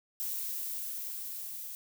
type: noise with level ramp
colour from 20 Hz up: violet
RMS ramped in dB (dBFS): -35 to -42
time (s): 0.2-1.75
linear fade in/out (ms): 0
effects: none